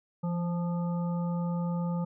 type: harmonic tone with a mistuned harmonic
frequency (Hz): 174.61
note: F3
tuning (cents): 0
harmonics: 1 / 3 / 5 / 7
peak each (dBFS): -28 / -40 / -42 / -46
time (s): 0.23-2.05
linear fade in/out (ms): 10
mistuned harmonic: 1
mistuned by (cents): -33
effects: none